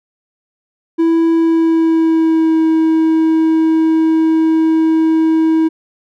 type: tone with pitch glide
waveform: triangle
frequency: 329.6 to 320.8 Hz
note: E4 to E4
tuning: 0 to -47 cents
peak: -7 dBFS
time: 0.98-5.69 s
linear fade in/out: 20 ms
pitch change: -47 cents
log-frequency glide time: 1.32-2.62 s
effects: none